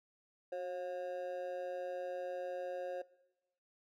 triangle tone with amplitude modulation, 540 Hz, C#5, 45 cents flat, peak -32 dBFS, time 0.52-3.02 s, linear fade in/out 5 ms, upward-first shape sine, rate 173 Hz, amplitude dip 80%, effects noise-tail reverb RT60 1.0 s tail -21 dB re dry

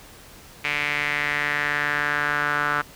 sawtooth tone with band-pass filter sweep, 146.83 Hz, D3, in tune, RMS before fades -24 dBFS, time 0.64-2.82 s, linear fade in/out 10 ms, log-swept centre 2300 to 1400 Hz, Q 4.2, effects pink hiss -46 dBFS RMS until 2.95 s

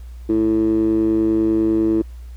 15% pulse tone with band-pass filter, 110 Hz, A2, in tune, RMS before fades -17 dBFS, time 0.29-2.02 s, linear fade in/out 5 ms, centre 330 Hz, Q 5, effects added 60 Hz sine -32 dBFS peak until 2.36 s + pink hiss -55 dBFS RMS until 2.36 s

